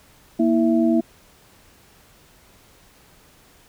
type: tone cluster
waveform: sine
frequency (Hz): 235.1 / 325.7 / 665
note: A#3 / E4 / E5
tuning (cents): +15 / -21 / +15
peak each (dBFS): -18 / -18 / -25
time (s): 0.39-1.01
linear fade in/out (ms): 10
effects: pink hiss -53 dBFS RMS until 3.68 s